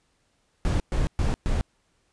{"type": "noise bursts", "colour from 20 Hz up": "brown", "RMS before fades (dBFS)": -23, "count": 4, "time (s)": [0.65, 1.61], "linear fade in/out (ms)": 0, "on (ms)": 150, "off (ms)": 120, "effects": ["pink hiss -69 dBFS RMS until 2.12 s", "resampled to 22050 Hz"]}